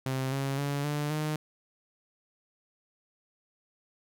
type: tone with pitch steps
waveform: sawtooth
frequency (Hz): 132 / 136.97 / 142.13 / 147.48 / 153.04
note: C3 / C#3 / C#3 / D3 / D#3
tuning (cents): +16 / -20 / +44 / +8 / -28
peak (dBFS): -25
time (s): 0.06-1.36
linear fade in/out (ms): 2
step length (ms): 260
effects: none